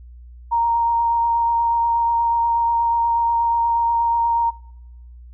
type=tone with vibrato; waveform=sine; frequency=932 Hz; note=A#5; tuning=1 cent flat; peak=-15 dBFS; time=0.51-4.51 s; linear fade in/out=20 ms; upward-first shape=sine; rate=8.3 Hz; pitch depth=10 cents each way; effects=noise-tail reverb RT60 0.9 s tail -24 dB re dry + added 60 Hz sine -38 dBFS peak until 5.33 s